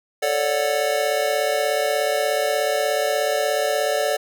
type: chord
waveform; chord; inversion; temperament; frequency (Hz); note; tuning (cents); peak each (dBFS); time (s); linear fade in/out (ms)
square; D major seventh; second; just; 440.5 / 550.6 / 587.3 / 734.2; A4 / C#5 / D5 / F#5; +2 / -12 / 0 / -14; -27 / -27 / -23 / -27; 0.22-4.17; 10
effects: none